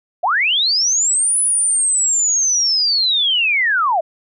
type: linear two-way sweep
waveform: sine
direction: up then down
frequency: 604 to 10070 to 604 Hz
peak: -13 dBFS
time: 0.23-4.01 s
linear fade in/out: 10 ms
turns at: 1.39 s
effects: none